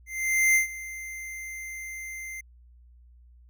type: tone with ADSR envelope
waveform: square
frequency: 2086 Hz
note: C7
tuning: 6 cents flat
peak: -18 dBFS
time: 0.06-2.41 s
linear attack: 490 ms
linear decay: 120 ms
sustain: -18 dB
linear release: 8 ms
effects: added 60 Hz sine -51 dBFS peak until 3.49 s